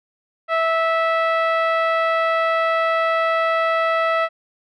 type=tone with low-pass filter; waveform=10% pulse; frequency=655 Hz; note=E5; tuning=11 cents flat; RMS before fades=-19 dBFS; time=0.48-4.29 s; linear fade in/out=50 ms; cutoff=1500 Hz; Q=0.99; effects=none